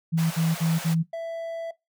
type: tone bursts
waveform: sine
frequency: 163.8 Hz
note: E3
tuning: 11 cents flat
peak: -20 dBFS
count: 4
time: 0.12-1.033 s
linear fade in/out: 20 ms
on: 190 ms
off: 51 ms
type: high-pass noise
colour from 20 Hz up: pink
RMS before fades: -36 dBFS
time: 0.17-0.95 s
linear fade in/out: 20 ms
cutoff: 520 Hz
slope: 24 dB/octave
type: tone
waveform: triangle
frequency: 663 Hz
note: E5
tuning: 10 cents sharp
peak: -27 dBFS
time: 1.13-1.71 s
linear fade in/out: 5 ms
effects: noise-tail reverb RT60 0.2 s tail -21 dB re dry